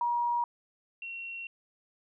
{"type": "tone pair in turn", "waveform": "sine", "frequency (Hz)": [954, 2732], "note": ["A#5", "F7"], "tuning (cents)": [40, -39], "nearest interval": "octave + tritone", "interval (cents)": 1821, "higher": "second", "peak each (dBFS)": [-26, -37], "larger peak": "first", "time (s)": [[0.01, 0.44], [1.02, 1.47]], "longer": "second", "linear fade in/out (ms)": 2, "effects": []}